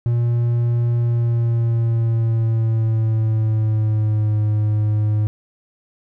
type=tone with pitch glide; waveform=triangle; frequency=118.7 to 106.36 Hz; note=A#2 to G#2; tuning=+32 to +42 cents; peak=-13 dBFS; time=0.06-5.27 s; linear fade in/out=0 ms; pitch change=-190 cents; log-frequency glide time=0.98-4.39 s; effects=none